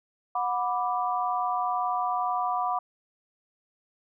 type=chord; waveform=sine; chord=B minor; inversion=second; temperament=equal with one note detuned; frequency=729.8 / 987.8 / 1174.7 Hz; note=F#5 / B5 / D6; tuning=-24 / 0 / 0 cents; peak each=-28 / -30 / -30 dBFS; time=0.35-2.79 s; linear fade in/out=5 ms; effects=none